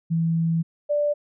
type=tone pair in turn; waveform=sine; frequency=164.81 / 587.3 Hz; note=E3 / D5; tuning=0 / 0 cents; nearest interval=octave + minor seventh; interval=2200 cents; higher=second; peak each=-19 dBFS; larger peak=neither; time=0.1-0.63 / 0.89-1.14 s; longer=first; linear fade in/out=20 ms; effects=none